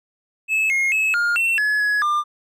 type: tone with pitch steps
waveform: triangle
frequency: 2599 / 2147 / 2587 / 1415 / 2704 / 1700 / 1682 / 1197 Hz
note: E7 / C7 / E7 / F6 / E7 / G#6 / G#6 / D6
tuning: -25 / +44 / -33 / +22 / +43 / +40 / +22 / +33 cents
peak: -15 dBFS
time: 0.48-2.24 s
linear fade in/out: 50 ms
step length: 220 ms
effects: none